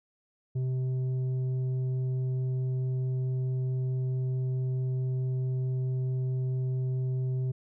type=tone with tanh clipping; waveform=triangle; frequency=128.9 Hz; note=C3; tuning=26 cents flat; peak=-28 dBFS; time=0.55-7.52 s; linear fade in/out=10 ms; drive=10 dB; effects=none